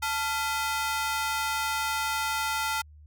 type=ring-modulated tone; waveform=sawtooth; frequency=1132 Hz; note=C#6; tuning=36 cents sharp; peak=-20 dBFS; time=0.02-2.82 s; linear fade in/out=10 ms; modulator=252 Hz; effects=added 75 Hz sine -48 dBFS peak until 3.06 s